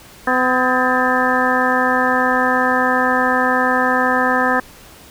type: harmonic tone with a mistuned harmonic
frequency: 253.7 Hz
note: B3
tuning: 47 cents sharp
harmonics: 1 / 2 / 3 / 4 / 5 / 6 / 7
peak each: -21 / -21 / -21 / -21 / -21 / -21 / -21 dBFS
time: 0.27-4.6 s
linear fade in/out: 5 ms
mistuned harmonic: 6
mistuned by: +85 cents
effects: pink hiss -42 dBFS RMS until 5.1 s